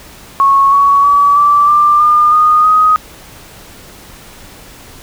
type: tone with pitch steps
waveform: sine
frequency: 1101 / 1121.5 / 1142.5 / 1163.8 / 1185.5 / 1207.6 / 1230.1 / 1253.1 Hz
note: C#6 / C#6 / D6 / D6 / D6 / D6 / D#6 / D#6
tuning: -12 / +20 / -48 / -16 / +16 / +48 / -20 / +12 cents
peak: -5 dBFS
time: 0.4-2.96 s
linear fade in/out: 0 ms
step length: 320 ms
effects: pink hiss -36 dBFS RMS until 5.02 s